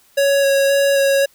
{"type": "tone with vibrato", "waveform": "square", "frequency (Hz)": 554.4, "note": "C#5", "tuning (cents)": 0, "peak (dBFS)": -13, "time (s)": [0.17, 1.26], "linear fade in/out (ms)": 10, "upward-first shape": "square", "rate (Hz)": 1.9, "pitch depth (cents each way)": 10, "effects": ["white hiss -54 dBFS RMS until 1.34 s"]}